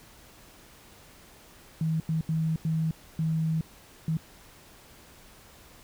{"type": "tone bursts at uneven times", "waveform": "sine", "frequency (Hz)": 160, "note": "D#3", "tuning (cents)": 49, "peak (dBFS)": -24, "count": 6, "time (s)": [[1.81, 2], [2.09, 2.21], [2.29, 2.56], [2.65, 2.91], [3.19, 3.61], [4.08, 4.17]], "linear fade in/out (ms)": 2, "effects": ["pink hiss -53 dBFS RMS until 5.83 s"]}